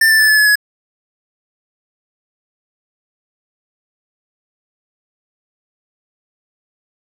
square tone with pitch steps, 1787 / 1766.5 / 1746.2 / 1726.1 / 1706.3 / 1686.7 Hz, A6 / A6 / A6 / A6 / G#6 / G#6, +26 / +6 / -14 / -34 / +46 / +26 cents, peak -9 dBFS, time 0.01-0.556 s, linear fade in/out 5 ms, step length 91 ms, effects none

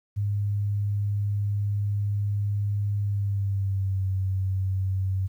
sine tone with pitch glide, 102.1 to 95.26 Hz, G#2 to G2, -29 to -49 cents, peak -23 dBFS, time 0.16-5.28 s, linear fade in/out 20 ms, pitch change -120 cents, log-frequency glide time 2.99-4.07 s, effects 10-bit

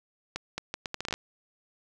accelerating click train, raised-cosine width 0.2 ms, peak -15 dBFS, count 11, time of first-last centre 0.36-1.14 s, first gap 220 ms, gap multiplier 0.73, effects none

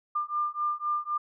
sine beating tone pair, 1196 / 1199.9 Hz, D6 / D6, +31 / +37 cents, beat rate 3.9 Hz, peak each -30 / -30 dBFS, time 0.15-1.18 s, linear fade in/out 10 ms, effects none

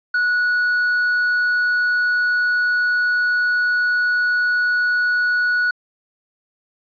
sine tone with tanh clipping, 1466 Hz, F#6, 16 cents flat, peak -16 dBFS, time 0.14-5.71 s, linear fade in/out 5 ms, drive 3 dB, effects resampled to 11025 Hz

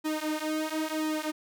sawtooth tone with flanger, 310.7 Hz, D#4, 2 cents flat, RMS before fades -31 dBFS, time 0.04-1.32 s, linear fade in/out 20 ms, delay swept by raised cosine 1.8 to 7.6 ms, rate 0.98 Hz, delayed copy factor -0.95, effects none

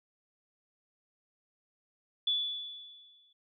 sine tone with exponential decay, 3448 Hz, A7, 36 cents flat, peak -25 dBFS, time 2.27-3.33 s, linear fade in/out 5 ms, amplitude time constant 230 ms, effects none

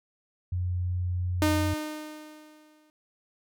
sine tone, 89.7 Hz, F2, 47 cents sharp, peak -26 dBFS, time 0.52-1.74 s, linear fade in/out 5 ms
sawtooth tone with exponential decay, 305.9 Hz, D#4, 29 cents flat, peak -17 dBFS, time 1.42-2.9 s, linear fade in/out 1 ms, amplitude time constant 320 ms
effects none

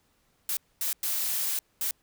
blue noise bursts at uneven times, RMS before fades -29 dBFS, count 4, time 0.49-0.57 / 0.81-0.93 / 1.03-1.59 / 1.81-1.91 s, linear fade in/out 2 ms, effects pink hiss -69 dBFS RMS until 2.02 s

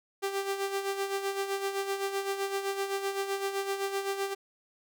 sawtooth tone with tremolo, 393.3 Hz, G4, 6 cents sharp, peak -24 dBFS, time 0.22-4.35 s, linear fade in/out 20 ms, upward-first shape sine, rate 7.8 Hz, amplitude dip 60%, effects none

